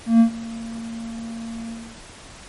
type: tone with ADSR envelope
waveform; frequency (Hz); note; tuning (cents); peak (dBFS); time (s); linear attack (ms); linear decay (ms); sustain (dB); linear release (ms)
triangle; 228.8; A#3; -32; -6; 0.06-1.99; 140; 99; -21; 300
effects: pink hiss -42 dBFS RMS until 2.48 s + MP3 48 kbps